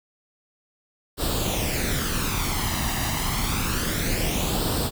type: noise with flanger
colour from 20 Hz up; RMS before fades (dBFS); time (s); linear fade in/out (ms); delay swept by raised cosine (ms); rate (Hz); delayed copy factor
pink; -25; 1.17-4.91; 50; 0.23 to 1.04; 0.28; +0.6
effects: none